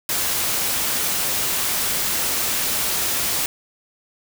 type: noise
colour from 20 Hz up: white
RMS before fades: -22 dBFS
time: 0.09-3.46 s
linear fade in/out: 2 ms
effects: none